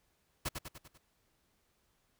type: noise with echo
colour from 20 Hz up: pink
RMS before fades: -35 dBFS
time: 0.45-0.49 s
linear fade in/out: 10 ms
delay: 98 ms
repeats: 5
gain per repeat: -5 dB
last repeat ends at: 0.98 s
effects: pink hiss -75 dBFS RMS until 2.19 s